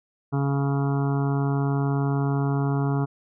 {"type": "harmonic tone", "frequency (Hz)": 139.5, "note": "C#3", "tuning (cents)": 11, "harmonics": [1, 2, 3, 5, 6, 7, 8, 9, 10], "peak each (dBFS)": [-22, -28, -32, -36, -38, -39, -40, -41, -42], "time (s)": [0.32, 3.06], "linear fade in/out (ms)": 20, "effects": []}